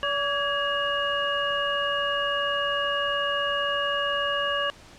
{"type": "harmonic tone with a mistuned harmonic", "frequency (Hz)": 572, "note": "D5", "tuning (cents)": -46, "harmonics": [1, 2, 3, 5], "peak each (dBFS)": [-29, -29, -29, -29], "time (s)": [0.03, 4.7], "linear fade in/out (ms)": 0, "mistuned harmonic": 3, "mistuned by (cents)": -61, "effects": ["pink hiss -49 dBFS RMS until 4.98 s", "low-pass 7000 Hz 12 dB/octave"]}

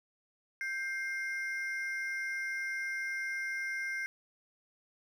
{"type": "ring-modulated tone", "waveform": "triangle", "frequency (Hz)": 1845, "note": "A#6", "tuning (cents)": -18, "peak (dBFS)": -29, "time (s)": [0.61, 4.06], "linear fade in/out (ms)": 0, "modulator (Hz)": 271, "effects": []}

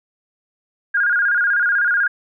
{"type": "tone with vibrato", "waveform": "sine", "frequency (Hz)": 1528, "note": "G6", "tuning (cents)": -45, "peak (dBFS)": -14, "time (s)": [0.94, 2.08], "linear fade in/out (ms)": 10, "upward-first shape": "square", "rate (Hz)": 16, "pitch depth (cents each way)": 100, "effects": []}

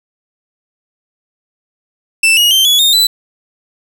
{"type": "tone with pitch steps", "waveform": "40% pulse", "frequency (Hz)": [2661, 2885, 3128, 3392, 3677, 3987], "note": ["E7", "F#7", "G7", "G#7", "A#7", "B7"], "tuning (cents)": [16, -44, -4, 36, -24, 16], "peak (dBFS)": -6, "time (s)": [2.23, 3.07], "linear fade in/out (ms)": 5, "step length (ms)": 140, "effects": []}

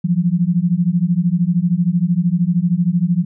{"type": "beating tone pair", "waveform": "sine", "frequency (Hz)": [168.3, 181.3], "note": ["E3", "F#3"], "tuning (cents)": [36, -35], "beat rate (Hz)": 13, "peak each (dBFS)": -16, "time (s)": [0.04, 3.25], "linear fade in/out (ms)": 10, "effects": []}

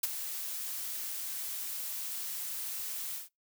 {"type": "noise with ADSR envelope", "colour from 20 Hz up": "blue", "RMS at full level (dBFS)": -27, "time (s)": [0.03, 3.29], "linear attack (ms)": 9, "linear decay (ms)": 21, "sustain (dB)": -11, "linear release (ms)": 150, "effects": ["noise-tail reverb RT60 0.2 s tail -26 dB re dry"]}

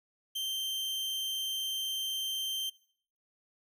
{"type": "tone", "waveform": "40% pulse", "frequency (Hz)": 3136, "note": "G7", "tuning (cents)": 0, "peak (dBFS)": -32, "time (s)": [0.35, 2.7], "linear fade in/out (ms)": 10, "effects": ["noise-tail reverb RT60 0.6 s tail -21 dB re dry"]}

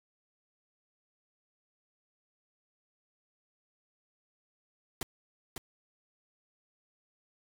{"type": "noise with echo", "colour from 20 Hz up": "pink", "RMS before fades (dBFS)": -35, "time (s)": [5.01, 5.03], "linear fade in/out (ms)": 2, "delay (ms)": 550, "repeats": 1, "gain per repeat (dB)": -5, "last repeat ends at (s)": 5.58, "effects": []}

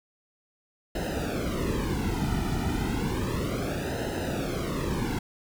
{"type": "noise with flanger", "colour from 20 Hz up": "brown", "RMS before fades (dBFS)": -29, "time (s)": [0.95, 5.19], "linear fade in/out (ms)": 5, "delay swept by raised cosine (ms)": [0.87, 1.87], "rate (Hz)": 0.32, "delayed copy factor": -0.95, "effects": []}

